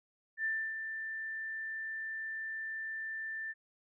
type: tone with ADSR envelope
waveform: sine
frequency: 1777 Hz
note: A6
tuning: 17 cents sharp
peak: -30 dBFS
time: 0.37-3.54 s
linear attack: 75 ms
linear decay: 290 ms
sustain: -7 dB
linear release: 34 ms
effects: none